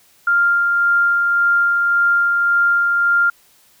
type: tone with tremolo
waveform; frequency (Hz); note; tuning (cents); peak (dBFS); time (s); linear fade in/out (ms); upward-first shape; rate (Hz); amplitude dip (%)
sine; 1396.9; F6; 0; -11; 0.27-3.3; 5; sine; 1.8; 25
effects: white hiss -53 dBFS RMS until 3.8 s